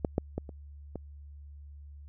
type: clicks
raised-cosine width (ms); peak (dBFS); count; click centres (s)
2; -13 / -13 / -19 / -30 / -23; 5; 0.048 / 0.181 / 0.38 / 0.492 / 0.957
effects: added 72 Hz sine -45 dBFS peak until 2.08 s